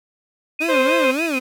sine tone with tremolo, 2489 Hz, D#7, in tune, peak -21 dBFS, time 0.59-1.39 s, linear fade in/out 5 ms, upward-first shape square, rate 6.7 Hz, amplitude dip 65%
30% pulse tone with vibrato, 293.7 Hz, D4, in tune, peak -18 dBFS, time 0.6-1.4 s, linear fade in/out 20 ms, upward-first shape sine, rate 3.5 Hz, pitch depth 240 cents each way
harmonic tone, 523.3 Hz, C5, in tune, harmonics 1 / 2 / 3 / 4 / 5 / 6 / 7, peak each -17 / -23 / -27 / -29 / -31 / -33 / -34 dBFS, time 0.68-1.12 s, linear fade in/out 20 ms
effects none

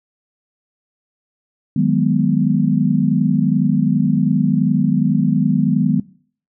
sine chord, G# minor seventh, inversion second, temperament equal, 155.56 / 185 / 207.7 / 246.9 Hz, D#3 / F#3 / G#3 / B3, 0 / 0 / 0 / 0 cents, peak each -18 dBFS, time 1.76-6 s, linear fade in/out 5 ms, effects noise-tail reverb RT60 0.5 s tail -21 dB re dry

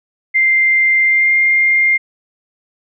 sine tone with pitch glide, 2093 to 2112 Hz, C7 to C7, 0 to +16 cents, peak -9 dBFS, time 0.34-1.98 s, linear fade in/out 20 ms, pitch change +16 cents, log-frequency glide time 1.04-1.34 s, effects none

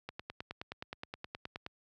click train, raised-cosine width 0.3 ms, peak -24 dBFS, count 16, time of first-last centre 0.09-1.664 s, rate 9.53 Hz, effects high-pass 60 Hz 12 dB/octave

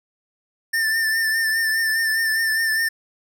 square tone with vibrato, 1786 Hz, A6, 25 cents sharp, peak -19 dBFS, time 0.73-2.89 s, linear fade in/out 10 ms, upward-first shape triangle, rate 4.9 Hz, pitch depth 42 cents each way, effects none

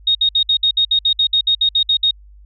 sine tone bursts, 3729 Hz, A#7, in tune, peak -11 dBFS, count 15, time 0.07-2.11 s, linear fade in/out 5 ms, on 80 ms, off 60 ms, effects added 50 Hz sine -40 dBFS peak until 2.45 s

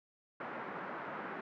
white band-pass noise, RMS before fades -43 dBFS, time 0.4-1.41 s, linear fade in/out 5 ms, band 160 to 1600 Hz, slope 24 dB/octave, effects none

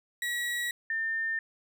35% pulse / sine tone pair in turn, 1921 / 1799.9 Hz, B6 / A6, -48 / +39 cents, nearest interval minor second, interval 113 cents, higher first, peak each -28 dBFS, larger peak neither, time 0.22-0.71 / 0.9-1.39 s, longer neither, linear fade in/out 2 ms, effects none

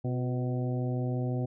harmonic tone with a mistuned harmonic, 125.7 Hz, B2, 31 cents sharp, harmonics 1 / 2 / 3 / 4 / 5 / 6, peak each -29 / -35 / -39 / -41 / -43 / -45 dBFS, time 0.04-1.46 s, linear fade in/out 10 ms, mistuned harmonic 3, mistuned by -55 cents, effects none

